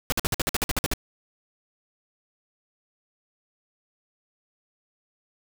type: noise bursts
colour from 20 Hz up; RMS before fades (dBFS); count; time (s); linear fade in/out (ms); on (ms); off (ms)
pink; -24; 12; 0.1-0.936; 0; 22; 52
effects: none